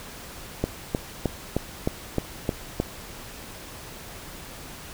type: click train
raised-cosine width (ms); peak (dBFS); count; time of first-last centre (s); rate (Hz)
2; -9; 8; 0.64-2.8; 3.24
effects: pink hiss -41 dBFS RMS until 4.93 s